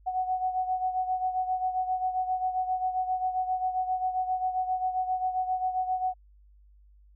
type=beating tone pair; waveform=sine; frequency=741 / 748.5 Hz; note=F#5 / F#5; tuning=+2 / +20 cents; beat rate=7.5 Hz; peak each=-27 / -33 dBFS; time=0.06-6.14 s; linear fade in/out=20 ms; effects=added 50 Hz sine -54 dBFS peak until 7.15 s